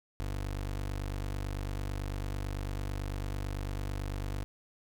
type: tone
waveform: 25% pulse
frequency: 49.01 Hz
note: G1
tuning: in tune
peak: -30 dBFS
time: 0.2-4.44 s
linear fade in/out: 0 ms
effects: none